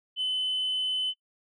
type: tone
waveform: sine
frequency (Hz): 3029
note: F#7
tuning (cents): +40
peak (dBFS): -24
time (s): 0.16-1.14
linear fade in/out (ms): 50
effects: noise-tail reverb RT60 0.1 s tail -22 dB re dry + tanh soft clip ceiling -23 dBFS